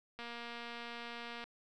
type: click train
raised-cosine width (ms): 0.3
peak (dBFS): -30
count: 296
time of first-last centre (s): 0.19-1.44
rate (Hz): 236
effects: none